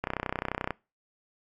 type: click train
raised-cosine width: 0.5 ms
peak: -14 dBFS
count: 22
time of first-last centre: 0.04-0.707 s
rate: 31.5 Hz
effects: noise-tail reverb RT60 0.3 s tail -24 dB re dry + AAC 64 kbps